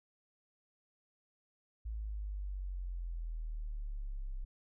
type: exponential sweep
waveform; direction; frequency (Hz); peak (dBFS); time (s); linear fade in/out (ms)
sine; down; 55 to 32.17; -37; 1.85-4.45; 10
effects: none